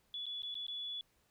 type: tone with dropouts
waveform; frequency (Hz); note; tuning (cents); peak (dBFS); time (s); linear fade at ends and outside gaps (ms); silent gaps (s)
sine; 3422; A7; -49; -39; 0.14-1.01; 1; 0.257-0.265 / 0.421-0.432 / 0.543-0.553 / 0.667-0.682
effects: pink hiss -74 dBFS RMS until 1.3 s